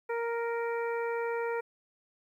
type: harmonic tone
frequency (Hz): 466.2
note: A#4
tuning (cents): 0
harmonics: 1 / 2 / 3 / 4 / 5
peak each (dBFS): -31 / -37 / -41 / -43 / -45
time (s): 0.09-1.61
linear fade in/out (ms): 10
effects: 11-bit